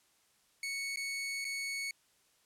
sawtooth tone with dropouts, 2217 Hz, C#7, in tune, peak -32 dBFS, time 0.63-1.91 s, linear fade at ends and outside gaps 2 ms, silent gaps 0.96-0.971 / 1.445-1.45 s, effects white hiss -70 dBFS RMS until 2.45 s + low-pass 11000 Hz 12 dB/octave

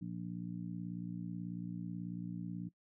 harmonic tone, 58.27 Hz, A#1, in tune, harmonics 2 / 3 / 4 / 5, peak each -48 / -41 / -49 / -47 dBFS, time 0.01-2.69 s, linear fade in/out 10 ms, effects noise-tail reverb RT60 0.1 s tail -20 dB re dry

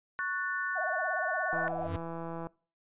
sine chord, F# minor, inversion second, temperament just, 1110 / 1480 / 1776 Hz, C#6 / F#6 / A6, +2 / 0 / +16 cents, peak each -37 / -33 / -37 dBFS, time 0.19-1.68 s, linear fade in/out 0 ms
sine tone with vibrato, 683 Hz, F5, 39 cents flat, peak -33 dBFS, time 0.75-1.88 s, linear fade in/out 20 ms, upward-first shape sine, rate 17 Hz, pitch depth 180 cents each way
click train, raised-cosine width 1 ms, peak -26 dBFS, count 157, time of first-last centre 1.53-2.47 s, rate 166 Hz
square tone with exponential growth, 92.5 Hz, F#2, in tune, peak -31 dBFS, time 1.69-1.96 s, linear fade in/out 0 ms, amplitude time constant 57 ms
effects noise-tail reverb RT60 0.4 s tail -24 dB re dry + resampled to 8000 Hz

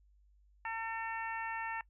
harmonic tone, 450 Hz, A4, 39 cents sharp, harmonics 2 / 3 / 4 / 5 / 6, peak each -39 / -46 / -42 / -47 / -48 dBFS, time 0.65-1.81 s, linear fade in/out 2 ms, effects noise-tail reverb RT60 0.1 s tail -23 dB re dry + added 50 Hz sine -63 dBFS peak until 1.89 s

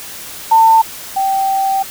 sine tone pair in turn, 897 / 777.2 Hz, A5 / G5, +33 / -15 cents, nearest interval major second, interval 248 cents, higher first, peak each -5 / -12 dBFS, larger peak first, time 0.51-0.82 / 1.16-1.83 s, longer second, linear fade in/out 10 ms, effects white hiss -30 dBFS RMS until 1.9 s

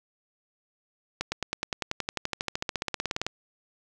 accelerating click train, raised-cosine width 0.2 ms, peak -11 dBFS, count 28, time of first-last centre 1.21-3.266 s, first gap 110 ms, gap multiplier 0.97, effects none

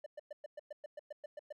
triangle tone bursts, 595 Hz, D5, 22 cents sharp, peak -40 dBFS, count 12, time 0.04-1.526 s, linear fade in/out 5 ms, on 23 ms, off 110 ms, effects none

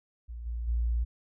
sine tone with level steps, 58.27 Hz, A#1, in tune, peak -37 / -31 / -25 dBFS, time 0.28-1.05 s, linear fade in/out 20 ms, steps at 0.45 / 0.67 s, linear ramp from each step 20 ms, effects none

